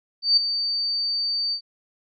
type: tone with ADSR envelope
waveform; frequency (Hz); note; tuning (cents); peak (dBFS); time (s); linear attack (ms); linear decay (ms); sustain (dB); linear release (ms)
sine; 4600; D8; -37; -12; 0.22-1.61; 150; 9; -10; 84
effects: none

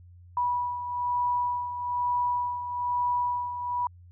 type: beating tone pair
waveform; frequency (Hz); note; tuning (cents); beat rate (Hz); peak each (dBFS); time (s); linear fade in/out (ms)
sine; 977 / 978.1; B5 / B5; -19 / -17; 1.1; -26 / -33; 0.37-3.87; 2
effects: added 88 Hz sine -48 dBFS peak until 4.11 s

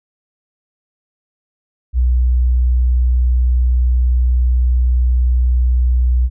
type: tone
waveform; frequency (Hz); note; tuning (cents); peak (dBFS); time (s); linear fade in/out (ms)
sine; 61.74; B1; 0; -10; 1.93-6.3; 50
effects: none

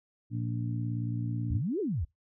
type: harmonic tone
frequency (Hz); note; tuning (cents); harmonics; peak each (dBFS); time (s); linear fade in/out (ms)
58.27; A#1; 0; 2 / 3 / 4 / 5; -31 / -40 / -40 / -39; 0.3-1.62; 50
type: exponential two-way sweep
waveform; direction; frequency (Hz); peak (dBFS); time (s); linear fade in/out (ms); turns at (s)
sine; up then down; 65.5 to 449.9 to 65.5; -28; 1.5-2.05; 10; 1.8
effects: noise-tail reverb RT60 0.2 s tail -25 dB re dry

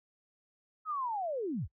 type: linear sweep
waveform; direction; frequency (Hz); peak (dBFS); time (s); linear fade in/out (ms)
sine; down; 1299 to 46.86; -32; 0.85-1.68; 50
effects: noise-tail reverb RT60 0.1 s tail -23 dB re dry

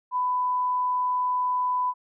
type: tone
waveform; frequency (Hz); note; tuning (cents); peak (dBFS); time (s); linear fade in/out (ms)
sine; 998; B5; +18; -22; 0.11-1.94; 50
effects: none

